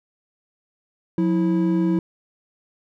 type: tone pair together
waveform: triangle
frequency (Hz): 180 / 327.1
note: F#3 / E4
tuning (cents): -47 / -13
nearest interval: minor seventh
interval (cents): 1034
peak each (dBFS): -18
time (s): 1.18-1.99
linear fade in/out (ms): 2
effects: none